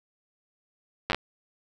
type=slowing click train; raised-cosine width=0.3 ms; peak=-9 dBFS; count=5; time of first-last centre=1.1-1.146 s; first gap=9 ms; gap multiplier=1.17; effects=none